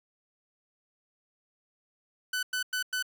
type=tone bursts; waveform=sawtooth; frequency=1500 Hz; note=F#6; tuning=23 cents sharp; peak=-25 dBFS; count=4; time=2.33-3.026 s; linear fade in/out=5 ms; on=99 ms; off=100 ms; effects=none